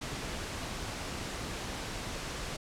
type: noise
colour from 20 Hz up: pink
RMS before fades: -38 dBFS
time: 0.01-2.57 s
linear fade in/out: 10 ms
effects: low-pass 8000 Hz 12 dB/octave